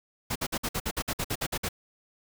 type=noise bursts; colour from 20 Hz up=pink; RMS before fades=-30 dBFS; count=13; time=0.3-1.689 s; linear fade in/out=10 ms; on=57 ms; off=54 ms; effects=none